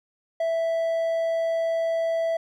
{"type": "tone", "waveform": "triangle", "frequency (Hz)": 659.3, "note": "E5", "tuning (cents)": 0, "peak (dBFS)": -20, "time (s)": [0.4, 2.37], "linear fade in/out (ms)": 5, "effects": []}